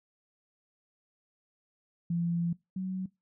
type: tone pair in turn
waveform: sine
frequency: 170.6 / 187.09 Hz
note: F3 / F#3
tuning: -40 / +19 cents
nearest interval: major second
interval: 159 cents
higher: second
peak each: -27 / -31 dBFS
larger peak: first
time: 2.1-2.53 / 2.76-3.06 s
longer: first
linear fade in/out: 5 ms
effects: noise-tail reverb RT60 0.2 s tail -21 dB re dry